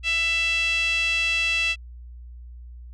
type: tone with band-pass filter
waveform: 5% pulse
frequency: 665 Hz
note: E5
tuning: 15 cents sharp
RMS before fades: -23 dBFS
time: 0.03-1.76 s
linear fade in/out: 50 ms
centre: 2700 Hz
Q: 5.6
effects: added 60 Hz sine -38 dBFS peak until 2.93 s